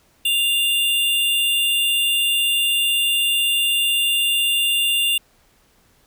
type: tone pair together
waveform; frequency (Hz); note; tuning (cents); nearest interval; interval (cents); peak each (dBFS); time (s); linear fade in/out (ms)
square; 2794 / 3522; F7 / A7; 0 / +1; major third; 401; -18 / -24; 0.25-5.18; 5
effects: pink hiss -58 dBFS RMS until 6.06 s